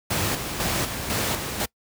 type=noise with tremolo; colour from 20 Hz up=pink; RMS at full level=-24 dBFS; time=0.1-1.66 s; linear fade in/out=10 ms; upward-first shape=square; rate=2 Hz; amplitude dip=50%; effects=noise-tail reverb RT60 0.1 s tail -24 dB re dry + high-pass 60 Hz 12 dB/octave